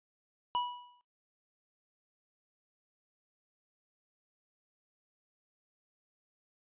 square tone with exponential decay, 978 Hz, B5, 17 cents flat, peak -28 dBFS, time 0.55-1.01 s, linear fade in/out 0 ms, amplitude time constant 99 ms, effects noise-tail reverb RT60 0.2 s tail -23 dB re dry + resampled to 8000 Hz

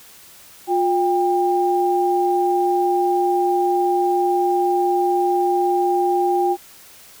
sine tone pair together, 355 / 797 Hz, F4 / G5, +28 / +28 cents, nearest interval octave + major second, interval 1400 cents, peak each -18 dBFS, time 0.67-6.57 s, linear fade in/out 50 ms, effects white hiss -45 dBFS RMS until 7.2 s

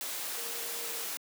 sine tone in noise, 466.2 Hz, A#4, in tune, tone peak -47 dBFS, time 0.37-1.05 s, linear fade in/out 0 ms, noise white, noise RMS -37 dBFS, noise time 0.01-1.17 s, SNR -13 dB, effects high-pass 300 Hz 12 dB/octave

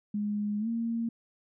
sine tone with pitch glide, 207.7 to 230.5 Hz, G#3 to A#3, 0 to -19 cents, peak -28 dBFS, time 0.14-1.09 s, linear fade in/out 5 ms, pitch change +181 cents, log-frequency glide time 0.59-0.68 s, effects none

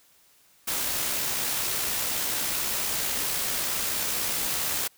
white noise with amplitude modulation, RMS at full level -27 dBFS, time 0.67-4.88 s, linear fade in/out 10 ms, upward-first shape sine, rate 64.4 Hz, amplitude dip 25%, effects white hiss -60 dBFS RMS until 4.97 s

